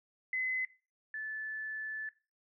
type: tone pair in turn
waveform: sine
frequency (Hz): 2033 / 1742.4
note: B6 / A6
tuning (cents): +50 / -17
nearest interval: minor third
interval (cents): 267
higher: first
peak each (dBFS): -31 / -37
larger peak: first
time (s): 0.33-0.65 / 1.14-2.09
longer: second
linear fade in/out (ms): 2
effects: noise-tail reverb RT60 0.3 s tail -17 dB re dry